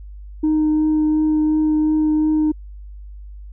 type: tone with vibrato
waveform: sine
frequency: 308.2 Hz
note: D#4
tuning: 16 cents flat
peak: -12 dBFS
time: 0.43-2.52 s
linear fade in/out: 10 ms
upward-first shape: triangle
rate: 2.8 Hz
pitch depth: 11 cents each way
effects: tanh soft clip ceiling -12 dBFS + added 50 Hz sine -33 dBFS peak until 3.52 s